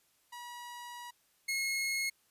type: tone pair in turn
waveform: sawtooth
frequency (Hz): 965 / 2166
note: B5 / C#7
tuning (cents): -40 / -41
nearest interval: octave + major second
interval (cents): 1399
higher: second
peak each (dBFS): -40 / -28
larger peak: second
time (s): 0.32-1.11 / 1.48-2.1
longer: first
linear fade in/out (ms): 10
effects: white hiss -71 dBFS RMS until 2.3 s + resampled to 32000 Hz